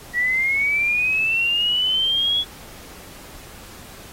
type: linear sweep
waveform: sine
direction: up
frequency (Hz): 1920 to 3389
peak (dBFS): -17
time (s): 0.13-2.45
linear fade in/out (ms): 50
effects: pink hiss -42 dBFS RMS until 4.12 s + AAC 48 kbps